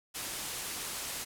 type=low-pass noise; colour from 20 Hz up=white; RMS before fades=-39 dBFS; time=0.14-1.25 s; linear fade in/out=20 ms; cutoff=12000 Hz; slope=24 dB/octave; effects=none